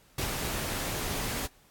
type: noise with ADSR envelope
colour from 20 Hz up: pink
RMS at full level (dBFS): -31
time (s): 0.18-1.48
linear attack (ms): 5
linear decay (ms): 110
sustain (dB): -2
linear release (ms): 30
effects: pink hiss -61 dBFS RMS until 1.7 s + AAC 64 kbps